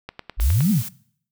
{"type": "click train", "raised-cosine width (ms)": 0.3, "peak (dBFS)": -16, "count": 6, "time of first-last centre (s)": [0.09, 0.607], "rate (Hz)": 9.68}
{"type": "exponential two-way sweep", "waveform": "sine", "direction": "up then down", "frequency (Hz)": [41.55, 228.2, 96.7], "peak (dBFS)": -15, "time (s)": [0.37, 0.83], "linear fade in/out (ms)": 50, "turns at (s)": 0.71}
{"type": "noise", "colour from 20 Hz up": "blue", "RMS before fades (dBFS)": -32, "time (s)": [0.4, 0.89], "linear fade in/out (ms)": 10}
{"effects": ["noise-tail reverb RT60 0.6 s tail -21 dB re dry"]}